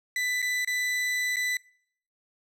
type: tone with dropouts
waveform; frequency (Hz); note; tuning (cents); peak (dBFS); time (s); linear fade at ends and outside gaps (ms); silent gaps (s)
40% pulse; 1991; B6; +14; -25; 0.16-1.57; 2; 0.419-0.425 / 0.648-0.674 / 1.36-1.367
effects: noise-tail reverb RT60 0.6 s tail -23 dB re dry + low-pass 12000 Hz 12 dB/octave